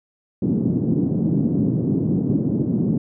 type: band-pass noise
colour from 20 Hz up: white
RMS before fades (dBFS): -20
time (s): 0.42-2.98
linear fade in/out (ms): 5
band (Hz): 130 to 280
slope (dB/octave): 24
effects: none